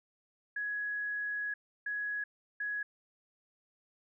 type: tone bursts at uneven times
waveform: sine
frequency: 1674 Hz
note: G#6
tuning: 13 cents sharp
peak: -33 dBFS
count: 3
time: 0.56-1.54 / 1.86-2.24 / 2.6-2.83 s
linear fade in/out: 5 ms
effects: none